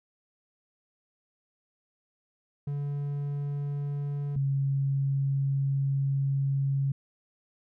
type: tone pair in turn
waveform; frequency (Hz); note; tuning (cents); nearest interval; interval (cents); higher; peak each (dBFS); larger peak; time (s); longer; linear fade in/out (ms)
triangle / sine; 143.2 / 137.49; D3 / C#3; -43 / -14; minor second; 71; first; -27 / -24; second; 2.67-4.36 / 4.36-6.92; second; 5
effects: none